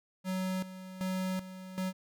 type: tone with tremolo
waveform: square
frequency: 186.7 Hz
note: F#3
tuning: 16 cents sharp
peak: -32 dBFS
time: 0.24-1.93 s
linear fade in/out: 50 ms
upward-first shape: square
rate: 1.3 Hz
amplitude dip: 75%
effects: none